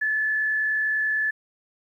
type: tone with frequency modulation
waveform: sine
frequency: 1732 Hz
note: A6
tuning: 28 cents flat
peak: -21 dBFS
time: 0.01-1.31 s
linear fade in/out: 10 ms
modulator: 51 Hz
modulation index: 0.44
effects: 10-bit